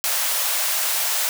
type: high-pass noise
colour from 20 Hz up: white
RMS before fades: -22 dBFS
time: 0.04-1.29 s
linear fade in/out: 0 ms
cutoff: 530 Hz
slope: 48 dB/octave
effects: none